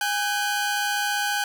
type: tone pair together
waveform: sawtooth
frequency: 820 / 1524.9 Hz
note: G#5 / G6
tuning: -22 / -48 cents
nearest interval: major seventh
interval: 1074 cents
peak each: -22 dBFS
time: 0.01-1.44 s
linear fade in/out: 2 ms
effects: none